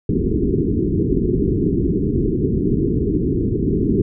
white low-pass noise, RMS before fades -18 dBFS, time 0.09-4.02 s, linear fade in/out 5 ms, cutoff 420 Hz, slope 96 dB/octave, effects none

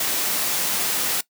white high-pass noise, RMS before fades -23 dBFS, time 0-1.21 s, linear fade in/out 5 ms, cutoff 140 Hz, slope 12 dB/octave, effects noise-tail reverb RT60 0.1 s tail -20 dB re dry

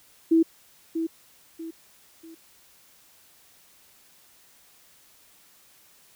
sine tone with echo, 326.9 Hz, E4, 14 cents flat, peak -15 dBFS, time 0.31-0.43 s, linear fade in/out 10 ms, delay 640 ms, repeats 3, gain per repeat -9 dB, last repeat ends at 2.35 s, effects white hiss -57 dBFS RMS until 6.15 s

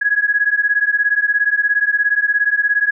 sine beating tone pair, 1661.2 / 1678.2 Hz, G#6 / G#6, 0 / +18 cents, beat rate 17 Hz, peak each -16 dBFS, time 0.01-2.91 s, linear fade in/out 10 ms, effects none

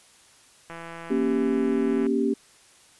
click train, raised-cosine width 0.5 ms, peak -24 dBFS, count 229, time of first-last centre 0.7-2.065 s, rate 167 Hz
sine chord, G diminished, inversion first, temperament equal with one note detuned, 235.9 / 277.2 / 392 Hz, Bb3 / Db4 / G4, +21 / 0 / 0 cents, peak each -25 dBFS, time 1.1-2.34 s, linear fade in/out 10 ms
effects white hiss -55 dBFS RMS until 2.99 s + resampled to 24000 Hz

